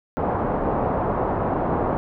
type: low-pass noise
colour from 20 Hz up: white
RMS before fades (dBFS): -23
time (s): 0.17-1.97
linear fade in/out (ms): 0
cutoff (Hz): 940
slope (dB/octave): 24
effects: none